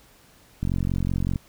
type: click train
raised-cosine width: 5 ms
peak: -13 dBFS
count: 34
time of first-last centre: 0.63-1.358 s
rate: 45.3 Hz
effects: pink hiss -55 dBFS RMS until 1.48 s